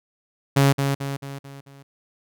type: tone with echo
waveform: sawtooth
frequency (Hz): 138.59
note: C#3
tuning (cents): 0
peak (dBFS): -10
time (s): 0.56-0.73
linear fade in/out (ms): 10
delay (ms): 220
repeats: 5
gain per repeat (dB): -6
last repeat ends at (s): 1.83
effects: none